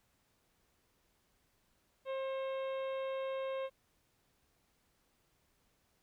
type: harmonic tone with a mistuned harmonic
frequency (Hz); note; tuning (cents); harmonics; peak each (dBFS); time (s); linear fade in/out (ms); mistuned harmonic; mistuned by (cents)
533; C5; +32; 1 / 2 / 3 / 4 / 5 / 6 / 7; -36 / -46 / -55 / -54 / -55 / -58 / -59; 2.05-3.7; 50; 4; +27
effects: pink hiss -75 dBFS RMS until 6.02 s